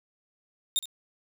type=tone with echo; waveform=sawtooth; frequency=3666 Hz; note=A#7; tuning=30 cents flat; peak=-20 dBFS; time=0.76-0.79 s; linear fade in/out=0 ms; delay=66 ms; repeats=1; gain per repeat=-14 dB; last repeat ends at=0.856 s; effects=none